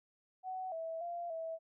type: tone with pitch steps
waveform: sine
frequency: 748 / 653 / 691 / 652 Hz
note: F#5 / E5 / F5 / E5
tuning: +19 / -17 / -19 / -19 cents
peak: -38 dBFS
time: 0.43-1.59 s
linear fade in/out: 50 ms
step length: 290 ms
effects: none